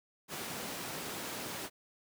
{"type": "high-pass noise", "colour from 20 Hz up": "pink", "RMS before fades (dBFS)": -41, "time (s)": [0.28, 1.7], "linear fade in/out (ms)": 50, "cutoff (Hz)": 180, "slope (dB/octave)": 12, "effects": []}